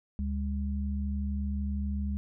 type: tone pair together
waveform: sine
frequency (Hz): 71.9 / 202.8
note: D2 / G#3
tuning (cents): -36 / -41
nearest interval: octave + tritone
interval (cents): 1795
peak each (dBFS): -30 / -34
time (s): 0.19-2.17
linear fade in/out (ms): 0
effects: none